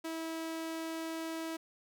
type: tone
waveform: sawtooth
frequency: 324.9 Hz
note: E4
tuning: 25 cents flat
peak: -33 dBFS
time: 0.04-1.57 s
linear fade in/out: 10 ms
effects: none